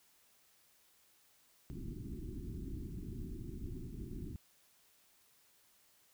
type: low-pass noise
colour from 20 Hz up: pink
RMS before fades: -44 dBFS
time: 1.7-4.36 s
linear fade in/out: 0 ms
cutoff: 380 Hz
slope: 96 dB/octave
effects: white hiss -69 dBFS RMS until 6.13 s